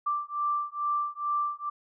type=beating tone pair; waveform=sine; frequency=1174.7 / 1177 Hz; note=D6 / D6; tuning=0 / +3 cents; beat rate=2.3 Hz; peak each=-30 dBFS; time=0.06-1.7 s; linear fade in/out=10 ms; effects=none